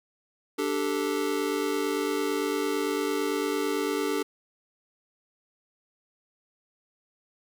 square chord, D suspended fourth, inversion none, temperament just, 293.7 / 391.6 / 440.5 Hz, D4 / G4 / A4, 0 / -2 / +2 cents, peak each -31 dBFS, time 0.58-4.23 s, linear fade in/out 10 ms, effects none

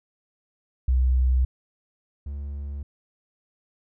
sine / triangle tone pair in turn, 63.6 / 71.02 Hz, C2 / C#2, -48 / +43 cents, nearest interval major second, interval 191 cents, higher second, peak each -17 / -28 dBFS, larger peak first, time 0.88-1.45 / 2.26-2.83 s, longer neither, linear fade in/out 5 ms, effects none

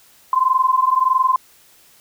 sine tone pair together, 1027 / 1048.6 Hz, C6 / C6, -33 / +3 cents, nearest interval unison, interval 36 cents, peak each -16 dBFS, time 0.33-1.36 s, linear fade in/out 2 ms, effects white hiss -51 dBFS RMS until 2 s

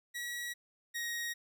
sawtooth tone pair in turn, 1922 / 1882.4 Hz, B6 / A#6, -48 / +16 cents, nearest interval unison, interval 36 cents, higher first, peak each -34 / -32 dBFS, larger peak second, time 0.14-0.54 / 0.94-1.34 s, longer neither, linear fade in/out 20 ms, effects none

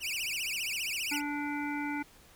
sawtooth tone with vibrato, 2595 Hz, E7, 28 cents flat, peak -29 dBFS, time 0-1.22 s, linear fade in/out 50 ms, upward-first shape triangle, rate 15 Hz, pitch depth 280 cents each way
harmonic tone, 291.5 Hz, D4, 13 cents flat, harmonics 1 / 3 / 5 / 7 / 8, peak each -34 / -39 / -41 / -42 / -43 dBFS, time 1.11-2.03 s, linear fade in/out 10 ms
effects pink hiss -58 dBFS RMS until 2.35 s

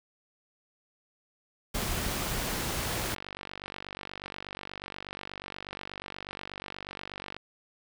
pink noise, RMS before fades -32 dBFS, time 1.74-3.15 s, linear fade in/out 10 ms
click train, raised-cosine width 0.3 ms, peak -22 dBFS, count 222, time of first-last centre 2.79-7.366 s, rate 48.3 Hz
effects none

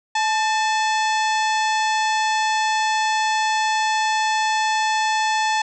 harmonic tone with a mistuned harmonic, 865 Hz, A5, 30 cents flat, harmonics 1 / 2 / 3 / 4 / 5 / 6 / 7 / 8 / 9, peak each -19 / -25 / -29 / -31 / -33 / -35 / -36 / -37 / -38 dBFS, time 0.15-5.62 s, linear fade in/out 5 ms, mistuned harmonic 2, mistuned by +61 cents, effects none

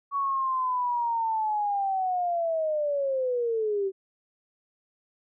sine linear sweep, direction down, 1127 to 378.9 Hz, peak -24 dBFS, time 0.11-3.92 s, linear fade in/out 50 ms, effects none

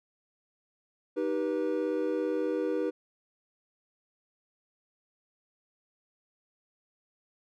triangle chord, Eb augmented, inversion none, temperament just, 311.1 / 388.9 / 486.1 Hz, Eb4 / G4 / B4, 0 / -14 / -28 cents, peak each -30 / -31 / -29 dBFS, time 1.16-2.91 s, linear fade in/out 20 ms, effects none

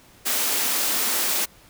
white high-pass noise, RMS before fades -23 dBFS, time 0.25-1.46 s, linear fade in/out 20 ms, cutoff 200 Hz, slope 96 dB/octave, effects pink hiss -52 dBFS RMS until 1.69 s

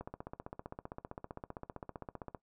click train, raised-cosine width 1 ms, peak -28 dBFS, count 37, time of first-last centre 0.01-2.348 s, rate 15.4 Hz, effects noise-tail reverb RT60 0.1 s tail -17 dB re dry

